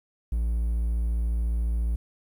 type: tone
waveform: triangle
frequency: 57.2 Hz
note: A#1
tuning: 32 cents flat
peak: -21 dBFS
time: 0.32-1.96 s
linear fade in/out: 5 ms
effects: 10-bit